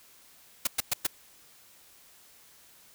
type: noise bursts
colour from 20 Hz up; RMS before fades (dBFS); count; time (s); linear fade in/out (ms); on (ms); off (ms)
white; -26; 4; 0.65-1.068; 5; 22; 110
effects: white hiss -57 dBFS RMS until 2.94 s